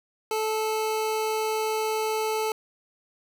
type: tone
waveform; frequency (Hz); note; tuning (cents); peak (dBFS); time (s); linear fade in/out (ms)
25% pulse; 436.2; A4; -15; -21; 0.31-2.52; 2
effects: none